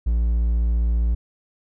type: tone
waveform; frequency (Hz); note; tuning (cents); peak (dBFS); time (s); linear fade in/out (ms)
triangle; 57.5; A#1; -23; -15; 0.06-1.15; 10
effects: none